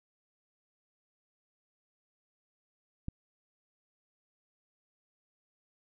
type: click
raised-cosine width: 5 ms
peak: -23 dBFS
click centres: 3.084 s
effects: none